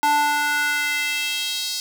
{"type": "tone with high-pass filter sweep", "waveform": "square", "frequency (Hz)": 293.7, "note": "D4", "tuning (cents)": 0, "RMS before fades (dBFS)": -22, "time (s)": [0.03, 1.8], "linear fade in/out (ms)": 0, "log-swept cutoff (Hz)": [790, 4700], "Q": 2.6, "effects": []}